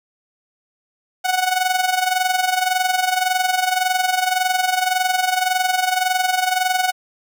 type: tone with amplitude modulation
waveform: sawtooth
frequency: 740 Hz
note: F#5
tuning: in tune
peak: -10 dBFS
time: 1.24-6.92 s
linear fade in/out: 20 ms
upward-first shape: sine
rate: 21.8 Hz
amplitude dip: 70%
effects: none